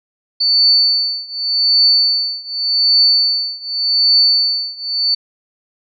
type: tone with tremolo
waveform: sine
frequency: 4500 Hz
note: C#8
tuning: 25 cents sharp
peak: -7 dBFS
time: 0.4-5.15 s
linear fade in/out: 10 ms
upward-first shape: triangle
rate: 0.86 Hz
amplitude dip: 95%
effects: none